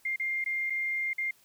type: tone with dropouts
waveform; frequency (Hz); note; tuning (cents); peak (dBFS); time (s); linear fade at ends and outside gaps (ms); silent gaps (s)
sine; 2111; C7; +15; -28; 0.05-1.31; 5; 0.161-0.197 / 0.442-0.46 / 0.699-0.703 / 1.133-1.181
effects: white hiss -63 dBFS RMS until 1.44 s